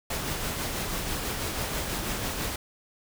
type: noise with tremolo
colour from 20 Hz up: pink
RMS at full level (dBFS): -30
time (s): 0.1-2.56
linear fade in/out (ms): 5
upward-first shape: sine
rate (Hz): 6.1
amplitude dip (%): 30
effects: none